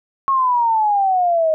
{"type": "exponential sweep", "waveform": "sine", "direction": "down", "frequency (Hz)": [1099, 622.3], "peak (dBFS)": -13, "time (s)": [0.28, 1.54], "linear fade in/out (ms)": 0, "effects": []}